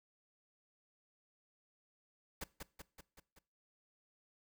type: noise with echo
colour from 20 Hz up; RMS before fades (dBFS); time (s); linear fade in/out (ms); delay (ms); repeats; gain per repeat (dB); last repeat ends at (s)
pink; -43; 2.41-2.44; 5; 190; 5; -4; 3.39
effects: noise-tail reverb RT60 0.4 s tail -21 dB re dry